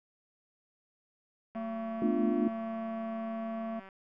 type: click train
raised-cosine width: 0.5 ms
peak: -36 dBFS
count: 450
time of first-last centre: 1.55-3.889 s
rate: 192 Hz
type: harmonic tone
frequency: 225.1 Hz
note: A3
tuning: 40 cents sharp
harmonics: 1 / 3 / 5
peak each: -36 / -38 / -48 dBFS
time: 1.55-3.8 s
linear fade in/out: 10 ms
type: chord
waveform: sine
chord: B half-diminished seventh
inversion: third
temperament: equal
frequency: 220 / 246.9 / 293.7 / 349.2 Hz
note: A3 / B3 / D4 / F4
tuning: 0 / 0 / 0 / 0 cents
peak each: -32 dBFS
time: 2.02-2.48 s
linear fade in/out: 2 ms
effects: none